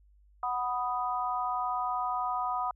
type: chord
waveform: sine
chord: B major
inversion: second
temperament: equal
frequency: 740 / 987.8 / 1244.5 Hz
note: F#5 / B5 / D#6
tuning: 0 / 0 / 0 cents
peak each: -33 / -33 / -33 dBFS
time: 0.43-2.71 s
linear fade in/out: 2 ms
effects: added 50 Hz sine -58 dBFS peak until 2.75 s